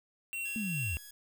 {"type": "tone with tremolo", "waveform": "square", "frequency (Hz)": 2731, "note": "F7", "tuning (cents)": -39, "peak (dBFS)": -35, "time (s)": [0.33, 0.97], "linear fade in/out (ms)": 0, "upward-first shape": "sine", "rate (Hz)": 2.5, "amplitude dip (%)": 30}
{"type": "tone", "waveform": "5% pulse", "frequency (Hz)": 1668, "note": "G#6", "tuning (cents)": 7, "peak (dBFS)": -37, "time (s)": [0.45, 1.11], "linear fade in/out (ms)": 5}
{"type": "linear sweep", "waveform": "sine", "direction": "down", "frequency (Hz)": [229.7, 69.3], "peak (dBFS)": -33, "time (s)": [0.56, 0.97], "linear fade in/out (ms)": 0}
{"effects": ["9-bit"]}